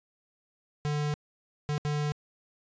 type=tone bursts at uneven times; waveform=square; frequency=148.1 Hz; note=D3; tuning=15 cents sharp; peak=-28 dBFS; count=3; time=0.85-1.14 / 1.69-1.78 / 1.85-2.12 s; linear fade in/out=0 ms; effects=resampled to 16000 Hz